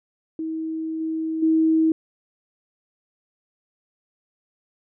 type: tone with level steps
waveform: sine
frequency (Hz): 320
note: D#4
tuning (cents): +49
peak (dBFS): -25 / -23 / -15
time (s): 0.39-1.92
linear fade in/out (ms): 2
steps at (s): 1 / 1.42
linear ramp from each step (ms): 10
effects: none